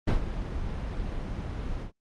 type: noise with ADSR envelope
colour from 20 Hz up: brown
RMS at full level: -21 dBFS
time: 0.07-1.92 s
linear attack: 12 ms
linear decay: 120 ms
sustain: -11 dB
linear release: 110 ms
effects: low-pass 5000 Hz 12 dB/octave + Opus 32 kbps